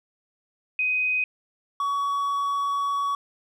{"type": "tone pair in turn", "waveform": ["sine", "triangle"], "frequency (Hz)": [2507, 1127.1], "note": ["D#7", "C#6"], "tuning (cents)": [12, 28], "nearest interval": "octave + major second", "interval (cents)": 1384, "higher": "first", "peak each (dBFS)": -21, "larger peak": "neither", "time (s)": [[0.79, 1.24], [1.8, 3.15]], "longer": "second", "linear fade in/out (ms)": 2, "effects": []}